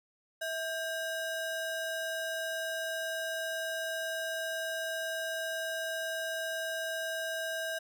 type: ring-modulated tone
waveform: square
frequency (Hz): 1121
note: C#6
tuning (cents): +19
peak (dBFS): -31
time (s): 0.41-7.79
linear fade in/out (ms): 10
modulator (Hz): 471
effects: none